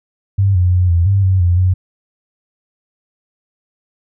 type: tone with pitch steps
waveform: sine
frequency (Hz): 98.3 / 89.9 / 90.5 / 85.4 / 98.5 / 94.2 / 87.8 / 92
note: G2 / F#2 / F#2 / F2 / G2 / F#2 / F2 / F#2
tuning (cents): +5 / -49 / -38 / -38 / +9 / +32 / +10 / -9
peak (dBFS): -9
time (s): 0.38-1.74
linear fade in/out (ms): 10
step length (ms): 170
effects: none